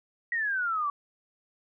sine exponential sweep, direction down, 1922 to 1130 Hz, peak -26 dBFS, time 0.32-0.9 s, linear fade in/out 2 ms, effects none

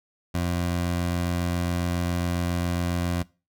20% pulse tone, 87.31 Hz, F2, in tune, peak -19 dBFS, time 0.34-3.23 s, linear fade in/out 10 ms, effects noise-tail reverb RT60 0.3 s tail -21 dB re dry

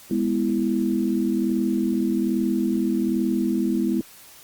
sine chord, E major, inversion first, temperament just, 206 / 247.2 / 329.6 Hz, G#3 / B3 / E4, -14 / +2 / 0 cents, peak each -24 / -24 / -24 dBFS, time 0.11-4.01 s, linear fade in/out 2 ms, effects white hiss -47 dBFS RMS until 4.43 s + Opus 48 kbps

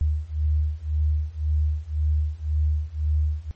sine beating tone pair, 74.9 / 76.8 Hz, D2 / D#2, +35 / -22 cents, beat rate 1.9 Hz, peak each -24 / -23 dBFS, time 0.01-3.51 s, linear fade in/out 0 ms, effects pink hiss -60 dBFS RMS until 3.55 s + MP3 32 kbps

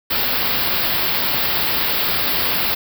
white band-stop noise, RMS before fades -19 dBFS, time 0.1-2.75 s, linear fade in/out 10 ms, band 5100 to 13000 Hz, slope 96 dB/octave, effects none

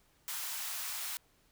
white high-pass noise, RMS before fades -39 dBFS, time 0.28-1.17 s, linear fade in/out 0 ms, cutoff 770 Hz, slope 24 dB/octave, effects pink hiss -69 dBFS RMS until 1.51 s

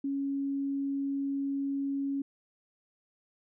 sine tone, 277 Hz, C#4, 1 cent flat, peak -29 dBFS, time 0.04-2.22 s, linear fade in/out 5 ms, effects none

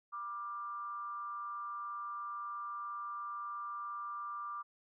sine tone with frequency modulation, 1183 Hz, D6, 12 cents sharp, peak -39 dBFS, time 0.12-4.63 s, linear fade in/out 20 ms, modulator 211 Hz, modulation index 0.41, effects none

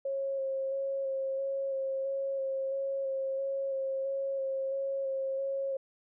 sine tone with vibrato, 541 Hz, C#5, 42 cents flat, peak -30 dBFS, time 0.05-5.77 s, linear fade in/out 5 ms, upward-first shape square, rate 1.5 Hz, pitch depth 14 cents each way, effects none

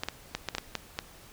clicks, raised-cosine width 0.2 ms, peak -13 dBFS, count 8, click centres 0.035 / 0.086 / 0.35 / 0.487 / 0.55 / 0.583 / 0.753 / 0.989 s, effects pink hiss -52 dBFS RMS until 1.32 s

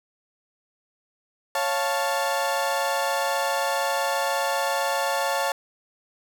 30% pulse chord, Db augmented, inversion none, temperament equal, 554.4 / 698.5 / 880 Hz, Db5 / F5 / A5, 0 / 0 / 0 cents, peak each -24 / -26 / -24 dBFS, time 1.55-5.52 s, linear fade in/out 2 ms, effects none

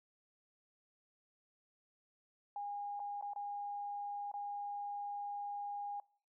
sine tone with dropouts, 815 Hz, G#5, 33 cents flat, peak -39 dBFS, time 2.56-6 s, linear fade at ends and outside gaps 2 ms, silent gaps 2.995-3 / 3.212-3.224 / 3.335-3.36 / 4.316-4.339 s, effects noise-tail reverb RT60 0.5 s tail -24 dB re dry

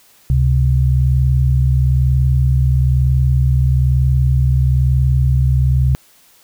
sine tone pair together, 69.34 / 130.4 Hz, C#2 / C3, +1 / -5 cents, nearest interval major seventh, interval 1094 cents, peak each -13 dBFS, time 0.3-5.95 s, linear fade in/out 0 ms, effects white hiss -50 dBFS RMS until 6.43 s

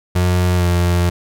35% pulse tone with pitch glide, 89.8 to 87.6 Hz, F2 to F2, +49 to +6 cents, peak -11 dBFS, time 0.15-1.1 s, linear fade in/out 10 ms, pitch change -43 cents, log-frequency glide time 0.56-0.65 s, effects none

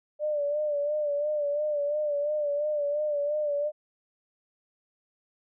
sine tone with vibrato, 590 Hz, D5, 8 cents sharp, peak -25 dBFS, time 0.19-3.72 s, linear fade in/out 50 ms, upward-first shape sine, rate 2.9 Hz, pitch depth 52 cents each way, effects none

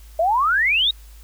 sine exponential sweep, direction up, 626 to 3868 Hz, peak -15 dBFS, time 0.19-0.91 s, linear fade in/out 5 ms, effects added 53 Hz sine -40 dBFS peak until 1.23 s + white hiss -52 dBFS RMS until 1.23 s

